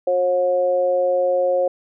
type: harmonic tone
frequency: 180 Hz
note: F#3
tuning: 47 cents flat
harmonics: 2 / 3 / 4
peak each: -28 / -16 / -26 dBFS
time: 0.07-1.68 s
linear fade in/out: 5 ms
effects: none